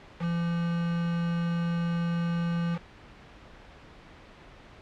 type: tone with quantisation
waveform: triangle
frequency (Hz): 170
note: F3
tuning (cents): -46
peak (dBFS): -24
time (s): 0.19-2.79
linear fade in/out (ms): 50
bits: 6
effects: pink hiss -50 dBFS RMS until 4.81 s + low-pass 3000 Hz 12 dB/octave